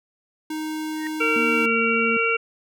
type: tone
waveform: square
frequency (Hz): 311.1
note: D#4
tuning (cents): 0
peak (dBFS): -27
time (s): 0.5-1.66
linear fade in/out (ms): 5
type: tone with exponential growth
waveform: sine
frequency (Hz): 1864.7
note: A#6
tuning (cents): 0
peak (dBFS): -26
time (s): 0.92-1.07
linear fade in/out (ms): 0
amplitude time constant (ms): 32
type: harmonic tone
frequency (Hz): 458.4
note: A#4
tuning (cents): -29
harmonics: 1 / 3 / 5 / 6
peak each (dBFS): -24 / -24 / -24 / -24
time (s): 1.2-2.37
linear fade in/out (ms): 10
type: tone with pitch glide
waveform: sine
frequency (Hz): 236.5 to 228.3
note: A#3 to A#3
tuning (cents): +25 to -36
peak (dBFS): -25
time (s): 1.36-2.17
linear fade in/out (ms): 2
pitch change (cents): -61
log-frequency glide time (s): 1.56-1.65
effects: none